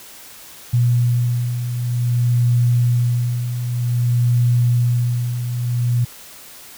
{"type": "beating tone pair", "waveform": "sine", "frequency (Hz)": [120.6, 121.13], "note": ["B2", "B2"], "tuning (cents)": [-41, -33], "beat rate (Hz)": 0.53, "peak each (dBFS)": [-22, -15], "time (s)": [0.73, 6.05], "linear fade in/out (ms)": 10, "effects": ["white hiss -40 dBFS RMS until 6.77 s"]}